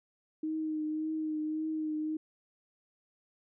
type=tone with vibrato; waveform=sine; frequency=311.1 Hz; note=D#4; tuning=in tune; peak=-31 dBFS; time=0.43-2.17 s; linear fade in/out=5 ms; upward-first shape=triangle; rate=1.8 Hz; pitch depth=28 cents each way; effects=none